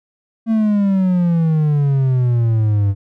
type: exponential sweep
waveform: triangle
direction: down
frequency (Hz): 227.2 to 97.6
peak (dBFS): -10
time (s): 0.46-2.95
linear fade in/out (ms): 50
effects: none